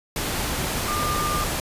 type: tone in noise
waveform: sine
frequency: 1200 Hz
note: D6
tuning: 37 cents sharp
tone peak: -25 dBFS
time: 0.88-1.44 s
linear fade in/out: 2 ms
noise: pink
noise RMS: -26 dBFS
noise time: 0.16-1.6 s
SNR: -2 dB
effects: resampled to 32000 Hz